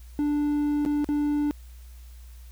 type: tone with dropouts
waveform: triangle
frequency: 293.7 Hz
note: D4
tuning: in tune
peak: -20 dBFS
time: 0.19-1.51 s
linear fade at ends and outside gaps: 0 ms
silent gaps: 0.851-0.861 / 1.044-1.089 s
effects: added 60 Hz sine -42 dBFS peak until 2.51 s + white hiss -58 dBFS RMS until 2.51 s